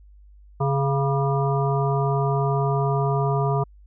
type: harmonic tone with a mistuned harmonic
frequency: 138.59 Hz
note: C#3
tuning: in tune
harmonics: 1 / 3 / 5 / 7 / 9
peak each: -21 / -26 / -28 / -29 / -31 dBFS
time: 0.6-3.64 s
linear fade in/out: 10 ms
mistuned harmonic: 9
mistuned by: -68 cents
effects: added 50 Hz sine -46 dBFS peak until 3.86 s